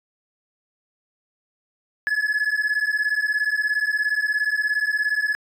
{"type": "beating tone pair", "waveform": "triangle", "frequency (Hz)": [1697, 1714], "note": ["G#6", "A6"], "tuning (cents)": [37, -46], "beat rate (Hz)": 17, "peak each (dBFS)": -20, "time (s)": [2.07, 5.35], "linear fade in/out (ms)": 0, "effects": ["tanh soft clip ceiling -14 dBFS"]}